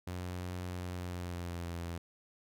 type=tone with pitch glide; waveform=sawtooth; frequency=89.9 to 85.35 Hz; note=F#2 to F2; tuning=-49 to -39 cents; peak=-34 dBFS; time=0.07-1.98 s; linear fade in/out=5 ms; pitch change=-90 cents; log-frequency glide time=0.98-1.75 s; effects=none